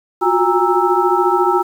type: tone cluster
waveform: sine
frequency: 354.6 / 368.7 / 811 / 928 / 1316 Hz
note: F4 / F#4 / G#5 / A#5 / E6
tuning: +26 / -6 / -41 / -8 / -3 cents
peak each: -18 dBFS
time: 0.21-1.63 s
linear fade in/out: 20 ms
effects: 7-bit